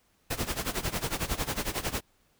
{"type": "noise with tremolo", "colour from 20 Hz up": "pink", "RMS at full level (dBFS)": -29, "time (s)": [0.3, 2.01], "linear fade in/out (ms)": 10, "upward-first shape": "sine", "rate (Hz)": 11, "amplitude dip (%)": 85, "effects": ["pink hiss -68 dBFS RMS until 2.39 s"]}